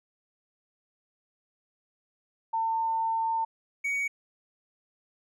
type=tone pair in turn; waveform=sine / triangle; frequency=901 / 2246 Hz; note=A5 / C#7; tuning=+41 / +22 cents; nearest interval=octave + major third; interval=1581 cents; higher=second; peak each=-25 dBFS; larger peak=neither; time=2.53-3.45 / 3.84-4.08 s; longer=first; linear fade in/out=10 ms; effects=none